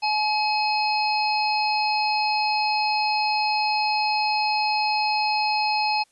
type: harmonic tone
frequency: 850 Hz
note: G#5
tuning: 40 cents sharp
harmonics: 1 / 3 / 5 / 6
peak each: -22 / -27 / -29 / -30 dBFS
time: 0.02-6.04 s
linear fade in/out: 20 ms
effects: white hiss -63 dBFS RMS until 6.11 s + resampled to 24000 Hz